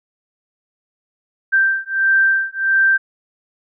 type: beating tone pair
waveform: sine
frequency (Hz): 1568 / 1569.5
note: G6 / G6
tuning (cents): 0 / +2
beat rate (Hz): 1.5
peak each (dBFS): -16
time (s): 1.52-2.98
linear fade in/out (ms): 20
effects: none